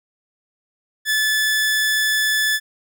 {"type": "tone", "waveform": "sawtooth", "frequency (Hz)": 1734, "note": "A6", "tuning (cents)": -26, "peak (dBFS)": -13, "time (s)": [1.05, 2.6], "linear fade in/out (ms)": 50, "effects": []}